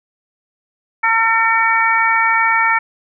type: harmonic tone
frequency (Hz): 452.8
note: A4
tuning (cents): +50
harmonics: 2 / 3 / 4 / 5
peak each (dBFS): -17 / -17 / -17 / -17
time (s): 1.03-2.79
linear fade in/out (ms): 10
effects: none